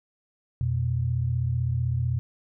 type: tone pair together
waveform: sine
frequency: 87.1 / 122.87 Hz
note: F2 / B2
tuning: -4 / -8 cents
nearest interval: tritone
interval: 596 cents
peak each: -28 / -24 dBFS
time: 0.61-2.19 s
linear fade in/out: 0 ms
effects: none